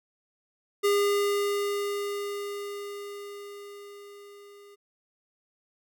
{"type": "tone with level ramp", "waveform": "square", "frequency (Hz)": 405.9, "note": "G#4", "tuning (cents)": -40, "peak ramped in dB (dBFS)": [-21, -50], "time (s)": [0.83, 4.76], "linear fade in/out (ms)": 20, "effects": []}